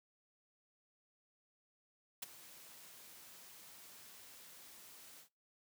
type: noise with ADSR envelope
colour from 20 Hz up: white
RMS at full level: -41 dBFS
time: 2.22-5.29 s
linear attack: 8 ms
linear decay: 18 ms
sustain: -16 dB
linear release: 100 ms
effects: noise-tail reverb RT60 0.3 s tail -25 dB re dry + high-pass 100 Hz 12 dB/octave